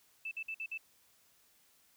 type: tone bursts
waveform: sine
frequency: 2639 Hz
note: E7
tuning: 1 cent sharp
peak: -37 dBFS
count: 5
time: 0.25-0.777 s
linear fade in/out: 5 ms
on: 63 ms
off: 53 ms
effects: white hiss -68 dBFS RMS until 1.96 s